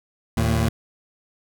25% pulse tone pair together, 77.54 / 112.5 Hz, D#2 / A2, -5 / +39 cents, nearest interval tritone, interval 644 cents, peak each -18 / -17 dBFS, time 0.37-0.69 s, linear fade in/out 5 ms, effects none

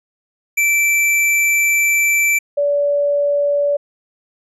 square / sine tone pair in turn, 2332 / 575.3 Hz, D7 / D5, -13 / -36 cents, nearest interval 2 octaves, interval 2423 cents, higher first, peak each -13 / -13 dBFS, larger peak neither, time 0.57-2.39 / 2.57-3.77 s, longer first, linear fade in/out 10 ms, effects resampled to 32000 Hz

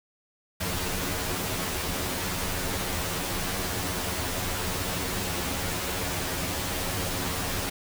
pink noise with comb filter, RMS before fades -30 dBFS, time 0.6-7.7 s, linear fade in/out 10 ms, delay 11 ms, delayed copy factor +0.95, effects none

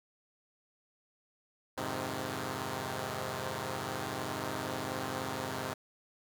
5% pulse chord, F minor seventh, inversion none, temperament equal, 87.31 / 103.83 / 130.81 / 155.56 Hz, F2 / Ab2 / C3 / Eb3, 0 / 0 / 0 / 0 cents, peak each -33 / -29 / -27 / -32 dBFS, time 1.77-5.74 s, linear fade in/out 10 ms, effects none

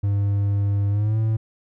triangle tone with pitch glide, 100.7 to 110.45 Hz, G2 to A2, +47 to +7 cents, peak -16 dBFS, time 0.03-1.37 s, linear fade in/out 10 ms, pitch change +160 cents, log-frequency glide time 0.9-1.18 s, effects none

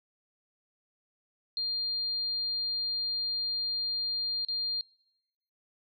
sine tone with dropouts, 4200 Hz, C8, 6 cents sharp, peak -29 dBFS, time 1.57-4.81 s, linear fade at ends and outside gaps 1 ms, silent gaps 4.449-4.485 s, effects noise-tail reverb RT60 0.9 s tail -26 dB re dry

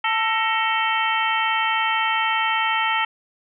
harmonic tone with a mistuned harmonic, 444.1 Hz, A4, 16 cents sharp, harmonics 2 / 3 / 4 / 5 / 6 / 7, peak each -23 / -25 / -26 / -27 / -28 / -28 dBFS, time 0.04-3.05 s, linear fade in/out 5 ms, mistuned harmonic 4, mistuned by +93 cents, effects none

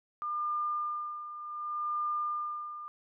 sine tone with tremolo, 1203 Hz, D6, 41 cents sharp, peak -29 dBFS, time 0.22-2.88 s, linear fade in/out 0 ms, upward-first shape sine, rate 0.67 Hz, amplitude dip 70%, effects none

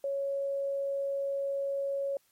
sine tone, 554.4 Hz, C#5, in tune, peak -29 dBFS, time 0.04-2.17 s, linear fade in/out 2 ms, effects white hiss -69 dBFS RMS until 2.31 s + MP3 64 kbps

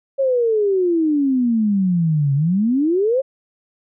sine exponential two-way sweep, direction down then up, 553 to 135.9 to 553 Hz, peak -14 dBFS, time 0.18-3.22 s, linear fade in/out 20 ms, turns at 2.34 s, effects none

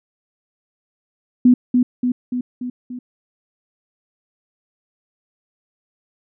sine tone with echo, 248.1 Hz, B3, 8 cents sharp, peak -7 dBFS, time 1.45-1.54 s, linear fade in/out 5 ms, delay 290 ms, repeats 5, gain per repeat -4 dB, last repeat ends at 2.99 s, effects none

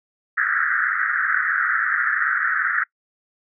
pink band-pass noise, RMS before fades -21 dBFS, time 0.37-2.84 s, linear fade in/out 10 ms, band 1300 to 1900 Hz, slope 96 dB/octave, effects noise-tail reverb RT60 0.1 s tail -24 dB re dry

